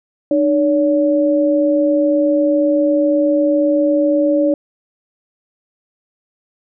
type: tone pair together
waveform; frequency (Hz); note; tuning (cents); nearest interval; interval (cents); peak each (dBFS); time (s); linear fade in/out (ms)
sine; 303 / 569; D#4 / C#5; -46 / +45; major seventh; 1091; -14; 0.31-4.54; 2
effects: none